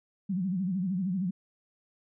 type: tone with vibrato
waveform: sine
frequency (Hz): 185.9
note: F#3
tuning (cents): +8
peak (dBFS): -27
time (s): 0.29-1.31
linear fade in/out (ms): 10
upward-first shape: sine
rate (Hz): 13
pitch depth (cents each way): 130
effects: none

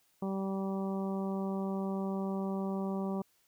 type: harmonic tone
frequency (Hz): 193.5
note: G3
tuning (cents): -22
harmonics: 1 / 2 / 3 / 4 / 5 / 6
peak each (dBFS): -33 / -39 / -43 / -45 / -47 / -49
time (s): 0.22-3.22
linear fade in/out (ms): 5
effects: white hiss -71 dBFS RMS until 3.47 s

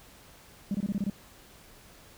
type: tone bursts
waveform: sine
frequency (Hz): 200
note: G3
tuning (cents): +35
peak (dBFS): -24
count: 7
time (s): 0.71-1.099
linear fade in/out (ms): 2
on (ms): 35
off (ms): 24
effects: tanh soft clip ceiling -24 dBFS + pink hiss -54 dBFS RMS until 2.17 s

